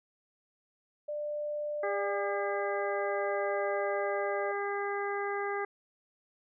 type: tone with tremolo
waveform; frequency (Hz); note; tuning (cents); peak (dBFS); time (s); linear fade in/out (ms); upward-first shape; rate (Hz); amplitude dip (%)
sine; 594; D5; +20; -32; 1.08-4.52; 10; sine; 0.49; 25
type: harmonic tone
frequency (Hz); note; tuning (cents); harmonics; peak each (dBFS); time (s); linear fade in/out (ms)
403.4; G4; +50; 1 / 2 / 3 / 4 / 5; -34 / -37 / -39 / -40 / -41; 1.83-5.65; 5
effects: none